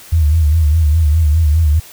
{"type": "tone with vibrato", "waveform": "sine", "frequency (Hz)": 78, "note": "D#2", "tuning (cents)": 5, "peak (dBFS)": -8, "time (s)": [0.12, 1.8], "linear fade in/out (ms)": 10, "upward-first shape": "sine", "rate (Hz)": 4.9, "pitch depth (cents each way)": 110, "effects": ["white hiss -38 dBFS RMS until 1.92 s"]}